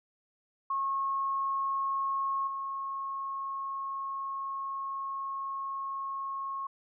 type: tone with level steps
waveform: sine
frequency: 1089 Hz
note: C#6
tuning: 31 cents flat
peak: -28 / -33 dBFS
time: 0.7-6.67 s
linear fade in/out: 5 ms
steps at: 2.47 s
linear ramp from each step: 5 ms
effects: none